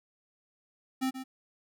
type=tone with echo; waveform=square; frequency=261.6 Hz; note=C4; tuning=in tune; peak=-28 dBFS; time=1.01-1.11 s; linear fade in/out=20 ms; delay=130 ms; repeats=1; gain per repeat=-10 dB; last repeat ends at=1.24 s; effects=none